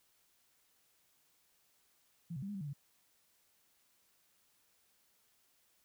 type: tone with pitch steps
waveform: sine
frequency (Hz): 168.2 / 132.5 / 196.4 / 205.9 / 193.5 / 148.2 / 141.1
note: E3 / C3 / G3 / G#3 / G3 / D3 / C#3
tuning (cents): +35 / +22 / +4 / -15 / -22 / +16 / +31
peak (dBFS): -39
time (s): 2.3-2.734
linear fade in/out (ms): 10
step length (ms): 62
effects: white hiss -73 dBFS RMS until 5.84 s